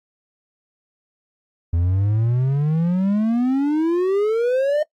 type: exponential sweep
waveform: triangle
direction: up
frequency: 82.41 to 615 Hz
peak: -14 dBFS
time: 1.73-4.83 s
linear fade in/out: 5 ms
effects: noise-tail reverb RT60 0.1 s tail -22 dB re dry + AAC 48 kbps